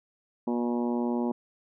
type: harmonic tone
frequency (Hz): 120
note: B2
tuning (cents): -49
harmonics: 2 / 3 / 4 / 5 / 6 / 7 / 8 / 9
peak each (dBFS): -27 / -32 / -38 / -39 / -44 / -39 / -41 / -51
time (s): 0.47-1.32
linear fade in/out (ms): 5
effects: none